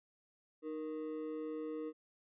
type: ring-modulated tone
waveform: triangle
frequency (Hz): 388.9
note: G4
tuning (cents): -14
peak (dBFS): -34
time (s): 0.62-1.93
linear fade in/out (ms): 50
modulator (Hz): 80
effects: resampled to 8000 Hz